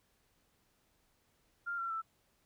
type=tone with pitch steps; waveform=sine; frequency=1396.9 / 1361.1 / 1326.1 Hz; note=F6 / F6 / E6; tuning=0 / -45 / +10 cents; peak=-35 dBFS; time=1.66-2.02 s; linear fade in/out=20 ms; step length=120 ms; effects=pink hiss -74 dBFS RMS until 2.45 s